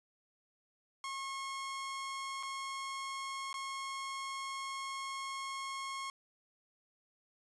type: tone with dropouts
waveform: sawtooth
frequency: 1085 Hz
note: C#6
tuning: 37 cents flat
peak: -35 dBFS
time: 1.04-6.1 s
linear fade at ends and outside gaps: 1 ms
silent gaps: 2.428-2.432 / 3.529-3.541 s
effects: resampled to 22050 Hz